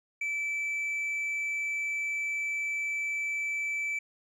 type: tone with tanh clipping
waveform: sine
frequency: 2316 Hz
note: D7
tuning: 25 cents flat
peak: -30 dBFS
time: 0.21-3.99 s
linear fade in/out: 5 ms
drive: 3 dB
effects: none